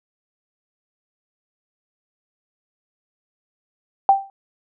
sine tone with exponential decay, 784 Hz, G5, in tune, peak -6 dBFS, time 4.09-4.3 s, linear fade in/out 1 ms, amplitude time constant 45 ms, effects none

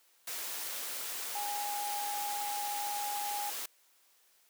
sine tone in noise, 822 Hz, G#5, 18 cents flat, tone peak -35 dBFS, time 1.35-3.5 s, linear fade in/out 5 ms, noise white, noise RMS -39 dBFS, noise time 0.27-3.66 s, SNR +1 dB, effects white hiss -67 dBFS RMS until 4.49 s + high-pass 400 Hz 12 dB/octave

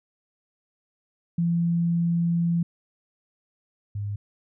sine tone pair in turn, 169.9 / 102.26 Hz, F3 / G#2, -47 / -26 cents, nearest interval major sixth, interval 879 cents, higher first, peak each -20 / -27 dBFS, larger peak first, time 1.38-2.63 / 3.95-4.16 s, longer first, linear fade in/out 5 ms, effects none

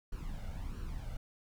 brown noise with flanger, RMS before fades -40 dBFS, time 0.12-1.17 s, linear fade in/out 5 ms, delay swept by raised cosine 0.69 to 1.42 ms, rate 1.5 Hz, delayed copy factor +0.65, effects none

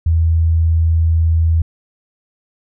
sine tone, 81.8 Hz, E2, 13 cents flat, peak -10 dBFS, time 0.06-1.62 s, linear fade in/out 5 ms, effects none

